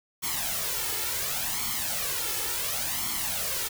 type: noise with flanger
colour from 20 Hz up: white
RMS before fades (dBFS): -30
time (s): 0.22-3.69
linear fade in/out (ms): 20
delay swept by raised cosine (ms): 0.91 to 2.31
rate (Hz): 0.7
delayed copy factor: +0.7
effects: none